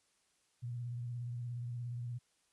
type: tone with vibrato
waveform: sine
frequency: 120.6 Hz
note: B2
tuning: 41 cents flat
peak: -38 dBFS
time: 0.62-2.19 s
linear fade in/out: 20 ms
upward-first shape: sine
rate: 17 Hz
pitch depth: 39 cents each way
effects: white hiss -75 dBFS RMS until 2.52 s + resampled to 24000 Hz